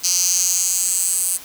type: tone with high-pass filter sweep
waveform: 10% pulse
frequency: 180.4 Hz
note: F#3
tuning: 44 cents flat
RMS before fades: -19 dBFS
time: 0.03-1.38 s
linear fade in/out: 20 ms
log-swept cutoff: 5600 to 9000 Hz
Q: 4.5
effects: white hiss -39 dBFS RMS until 1.44 s